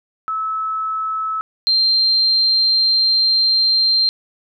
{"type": "tone pair in turn", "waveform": "sine", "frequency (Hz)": [1300, 4162], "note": ["E6", "C8"], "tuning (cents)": [-24, -10], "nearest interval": "octave + minor sixth", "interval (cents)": 2014, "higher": "second", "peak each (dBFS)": [-19, -12], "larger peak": "second", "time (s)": [[0.28, 1.41], [1.67, 4.09]], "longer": "second", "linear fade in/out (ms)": 0, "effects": []}